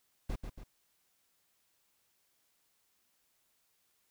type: noise with echo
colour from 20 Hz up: brown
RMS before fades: -35 dBFS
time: 0.29-0.36 s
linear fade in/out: 10 ms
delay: 140 ms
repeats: 2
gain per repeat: -6 dB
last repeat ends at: 0.64 s
effects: white hiss -75 dBFS RMS until 4.1 s